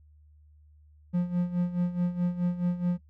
triangle tone with tremolo, 176.7 Hz, F3, 21 cents sharp, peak -20 dBFS, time 1.13-2.98 s, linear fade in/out 20 ms, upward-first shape sine, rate 4.7 Hz, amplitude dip 75%, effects noise-tail reverb RT60 0.1 s tail -21 dB re dry + added 75 Hz sine -54 dBFS peak until 3.09 s

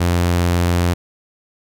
sawtooth tone with vibrato, 87.31 Hz, F2, in tune, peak -10 dBFS, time 0-0.94 s, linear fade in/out 10 ms, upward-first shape triangle, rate 18 Hz, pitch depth 12 cents each way, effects none

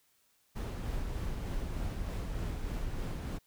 brown noise with tremolo, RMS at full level -35 dBFS, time 0.55-3.39 s, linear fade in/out 20 ms, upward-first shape sine, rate 3.3 Hz, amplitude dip 25%, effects white hiss -71 dBFS RMS until 3.46 s

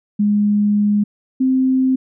sine tone pair in turn, 206.9 / 260.7 Hz, G#3 / C4, -6 / -6 cents, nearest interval major third, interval 400 cents, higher second, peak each -12 dBFS, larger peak neither, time 0.19-1.04 / 1.4-1.96 s, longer first, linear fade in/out 10 ms, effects none

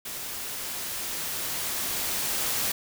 white noise with level ramp, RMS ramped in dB -36 to -27 dBFS, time 0.05-2.72 s, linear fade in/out 5 ms, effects none

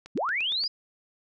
click train, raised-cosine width 0.2 ms, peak -26 dBFS, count 6, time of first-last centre 0.06-0.637 s, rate 8.66 Hz
sine linear sweep, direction up, 130.81 to 5030 Hz, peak -25 dBFS, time 0.15-0.68 s, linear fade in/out 10 ms
effects none

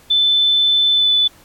sine tone with pitch glide, 3520 to 3488 Hz, A7 to A7, 0 to -16 cents, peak -11 dBFS, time 0.1-1.28 s, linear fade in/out 10 ms, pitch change -16 cents, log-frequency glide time 0.93-1.12 s, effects pink hiss -48 dBFS RMS until 1.44 s + AAC 64 kbps

